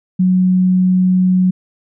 sine tone, 184.1 Hz, F#3, 8 cents flat, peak -9 dBFS, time 0.19-1.51 s, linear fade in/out 10 ms, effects none

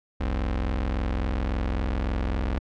sawtooth tone pair together, 43.6 / 65.41 Hz, F1 / C2, -2 / 0 cents, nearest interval perfect fifth, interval 702 cents, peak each -23 dBFS, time 0.2-2.59 s, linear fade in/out 10 ms, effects low-pass 3000 Hz 12 dB/octave

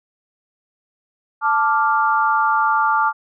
sine chord, D minor, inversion second, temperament equal, 880 / 1174.7 / 1396.9 Hz, A5 / D6 / F6, 0 / 0 / 0 cents, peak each -18 / -18 / -20 dBFS, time 1.41-3.13 s, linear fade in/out 50 ms, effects none

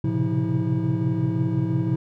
triangle tone cluster, 111.8 / 129.3 / 135.1 / 172.9 / 322.6 Hz, A2 / C3 / C#3 / F3 / E4, +28 / -20 / -44 / -17 / -37 cents, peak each -25 dBFS, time 0.04-1.96 s, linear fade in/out 5 ms, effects none

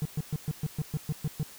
triangle tone bursts, 151.7 Hz, D#3, 44 cents flat, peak -24 dBFS, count 10, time 0.02-1.43 s, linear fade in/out 0 ms, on 33 ms, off 120 ms, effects white hiss -49 dBFS RMS until 1.58 s

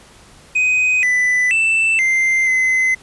triangle tone with pitch steps, 2506 / 1993 / 2657 / 2087 / 2047 Hz, D#7 / B6 / E7 / C7 / C7, +12 / +15 / +13 / -5 / -38 cents, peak -11 dBFS, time 0.55-2.95 s, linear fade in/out 10 ms, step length 480 ms, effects pink hiss -45 dBFS RMS until 3.02 s + resampled to 24000 Hz

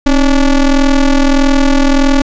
square ring-modulated tone, 144.8 Hz, D3, 24 cents flat, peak -4 dBFS, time 0.06-2.22 s, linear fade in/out 5 ms, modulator 124 Hz, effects resampled to 16000 Hz + 7-bit

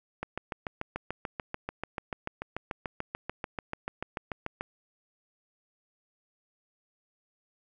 click train, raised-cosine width 0.5 ms, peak -18 dBFS, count 31, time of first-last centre 0.23-4.61 s, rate 6.85 Hz, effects none

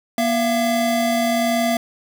square tone pair together, 239.4 / 677.1 Hz, A#3 / E5, +46 / +46 cents, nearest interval octave + tritone, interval 1800 cents, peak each -21 / -20 dBFS, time 0.18-1.77 s, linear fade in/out 2 ms, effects none

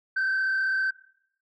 sine tone with frequency modulation, 1549 Hz, G6, 21 cents flat, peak -21 dBFS, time 0.16-0.91 s, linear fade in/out 10 ms, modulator 35.4 Hz, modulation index 0.81, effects noise-tail reverb RT60 0.8 s tail -24 dB re dry + tanh soft clip ceiling -21 dBFS

